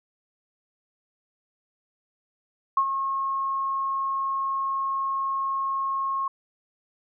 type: tone with ADSR envelope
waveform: sine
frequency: 1084 Hz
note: C#6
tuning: 39 cents flat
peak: -16 dBFS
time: 2.77-6.28 s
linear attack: 4 ms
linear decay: 70 ms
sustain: -8 dB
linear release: 4 ms
effects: none